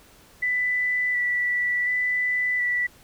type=tone with vibrato; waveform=sine; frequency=1975.5 Hz; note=B6; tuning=in tune; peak=-21 dBFS; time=0.42-2.87 s; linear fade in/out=10 ms; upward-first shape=square; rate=0.69 Hz; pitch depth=13 cents each way; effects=pink hiss -53 dBFS RMS until 3.03 s